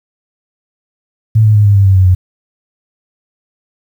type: tone with pitch steps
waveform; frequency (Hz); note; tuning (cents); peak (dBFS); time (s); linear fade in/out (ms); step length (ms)
sine; 110 / 107.12 / 104.31 / 101.57 / 98.91 / 96.32 / 93.79 / 91.33; A2 / A2 / G#2 / G#2 / G2 / G2 / F#2 / F#2; 0 / -46 / +8 / -38 / +16 / -30 / +24 / -22; -4; 1.35-2.15; 10; 100
effects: 7-bit